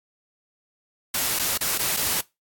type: noise with dropouts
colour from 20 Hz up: white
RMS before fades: -24 dBFS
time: 1.14-2.21 s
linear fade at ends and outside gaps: 5 ms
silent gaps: 1.39-1.394 / 1.577-1.608 / 1.779-1.791 / 1.966-1.971 s
effects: noise-tail reverb RT60 0.2 s tail -20 dB re dry + AAC 64 kbps